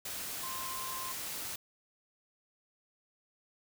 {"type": "tone in noise", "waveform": "sine", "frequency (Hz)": 1046.5, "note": "C6", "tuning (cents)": 0, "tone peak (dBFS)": -41, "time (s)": [0.43, 1.12], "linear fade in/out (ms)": 5, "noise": "white", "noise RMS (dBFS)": -40, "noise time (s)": [0.05, 1.56], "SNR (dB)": -4, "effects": []}